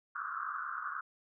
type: band-pass noise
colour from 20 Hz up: white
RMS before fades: -39 dBFS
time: 0.15-1.01 s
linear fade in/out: 10 ms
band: 1100 to 1500 Hz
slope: 96 dB/octave
effects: none